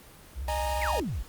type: tone with vibrato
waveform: sine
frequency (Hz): 65.41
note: C2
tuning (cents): 0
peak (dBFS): -31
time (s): 0.34-1.04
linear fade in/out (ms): 50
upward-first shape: sine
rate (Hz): 14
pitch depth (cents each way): 210
type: chord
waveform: 45% pulse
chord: D# suspended fourth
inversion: none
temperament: equal with one note detuned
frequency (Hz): 613 / 830.6 / 932.3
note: D#5 / G#5 / A#5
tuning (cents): -26 / 0 / 0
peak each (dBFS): -33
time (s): 0.48-1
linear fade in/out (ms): 2
type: exponential sweep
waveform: sine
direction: down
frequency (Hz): 2475 to 41.2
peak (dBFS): -29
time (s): 0.81-1.23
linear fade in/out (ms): 10
effects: pink hiss -51 dBFS RMS until 1.28 s + Opus 24 kbps